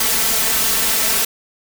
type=noise with comb filter; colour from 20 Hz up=white; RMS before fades=-17 dBFS; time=0-1.25 s; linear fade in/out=5 ms; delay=4.5 ms; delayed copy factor=+0.9; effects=none